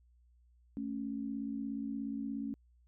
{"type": "tone pair together", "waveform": "sine", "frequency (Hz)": [219, 275.9], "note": ["A3", "C#4"], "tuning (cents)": [-8, -8], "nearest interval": "major third", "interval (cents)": 400, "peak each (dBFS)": [-39, -38], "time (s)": [0.77, 2.54], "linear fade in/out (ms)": 0, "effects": ["added 60 Hz sine -63 dBFS peak until 2.87 s"]}